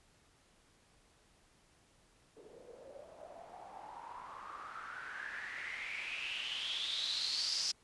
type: noise with low-pass filter sweep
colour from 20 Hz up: blue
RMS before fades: -42 dBFS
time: 2.36-7.72 s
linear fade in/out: 10 ms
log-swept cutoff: 420 to 5300 Hz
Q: 7.8
effects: pink hiss -68 dBFS RMS until 7.83 s + resampled to 24000 Hz